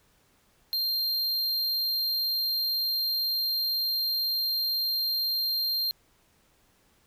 square tone, 4186 Hz, C8, in tune, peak -26 dBFS, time 0.73-5.91 s, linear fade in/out 0 ms, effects pink hiss -65 dBFS RMS until 7.06 s

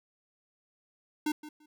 square tone with echo, 302.8 Hz, D#4, 47 cents flat, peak -28 dBFS, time 1.26-1.32 s, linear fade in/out 5 ms, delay 170 ms, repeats 2, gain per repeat -15 dB, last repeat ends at 1.66 s, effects none

